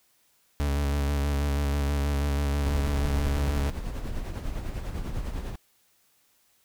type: tone with vibrato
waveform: 40% pulse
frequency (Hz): 71.2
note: C#2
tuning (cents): +47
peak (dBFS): -23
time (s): 0.6-3.7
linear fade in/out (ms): 0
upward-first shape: square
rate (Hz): 6.2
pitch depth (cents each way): 26
type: noise with tremolo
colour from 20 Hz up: brown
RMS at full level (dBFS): -30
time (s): 2.65-5.56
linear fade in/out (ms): 5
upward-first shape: sine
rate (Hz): 10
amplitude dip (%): 50
effects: white hiss -66 dBFS RMS until 6.64 s